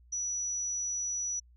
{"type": "tone", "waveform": "sine", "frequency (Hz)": 5890, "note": "F#8", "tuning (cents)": -9, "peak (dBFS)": -31, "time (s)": [0.12, 1.4], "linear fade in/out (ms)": 10, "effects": ["added 60 Hz sine -56 dBFS peak until 1.56 s"]}